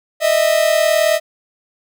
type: tone pair together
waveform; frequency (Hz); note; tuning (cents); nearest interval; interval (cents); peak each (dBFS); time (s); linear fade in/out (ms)
45% pulse; 615 / 654.2; D#5 / E5; -20 / -13; minor second; 107; -15; 0.2-1.2; 50
effects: none